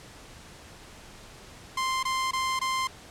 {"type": "tone bursts", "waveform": "sawtooth", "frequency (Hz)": 1046.5, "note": "C6", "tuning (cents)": 0, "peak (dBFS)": -22, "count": 4, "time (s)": [1.77, 2.873], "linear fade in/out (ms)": 5, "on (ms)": 260, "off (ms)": 21, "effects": ["pink hiss -48 dBFS RMS until 3.1 s", "low-pass 9000 Hz 12 dB/octave"]}